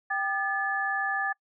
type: tone cluster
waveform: sine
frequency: 785 / 1204 / 1723 Hz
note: G5 / D6 / A6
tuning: +2 / +43 / -37 cents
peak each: -31 / -35 / -27 dBFS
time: 0.1-1.33 s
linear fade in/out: 10 ms
effects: noise-tail reverb RT60 0.1 s tail -26 dB re dry